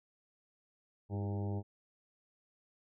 harmonic tone with a mistuned harmonic, 100.8 Hz, G2, 49 cents sharp, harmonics 1 / 2 / 3 / 4 / 5 / 6 / 7 / 8 / 9, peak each -35 / -42 / -46 / -46 / -53 / -52 / -55 / -52 / -58 dBFS, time 1.09-1.63 s, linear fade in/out 50 ms, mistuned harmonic 3, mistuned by +55 cents, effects none

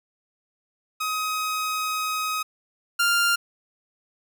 sawtooth tone pair in turn, 1262 / 1396.2 Hz, D#6 / F6, +24 / -1 cents, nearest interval major second, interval 175 cents, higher second, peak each -21 / -15 dBFS, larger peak second, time 1-2.43 / 2.99-3.36 s, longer first, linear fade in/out 10 ms, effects none

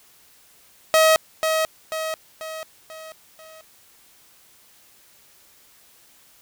sawtooth tone with echo, 636 Hz, D#5, 38 cents sharp, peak -9 dBFS, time 0.94-1.16 s, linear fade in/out 0 ms, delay 490 ms, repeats 5, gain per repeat -6 dB, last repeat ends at 3.61 s, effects white hiss -54 dBFS RMS until 6.41 s

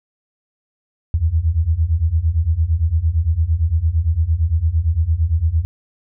sine beating tone pair, 76.5 / 85.3 Hz, D#2 / F2, -29 / -40 cents, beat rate 8.8 Hz, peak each -18 / -16 dBFS, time 1.14-5.65 s, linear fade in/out 0 ms, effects none

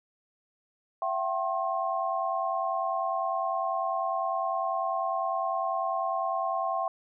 sine tone cluster, 671 / 761 / 1070 Hz, E5 / F#5 / C6, +31 / +48 / +38 cents, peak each -31 dBFS, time 1.02-6.88 s, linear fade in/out 2 ms, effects none

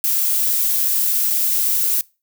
violet noise with dropouts, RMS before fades -18 dBFS, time 0.04-2.01 s, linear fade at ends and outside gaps 1 ms, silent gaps 1.303-1.306 s, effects noise-tail reverb RT60 0.3 s tail -24 dB re dry

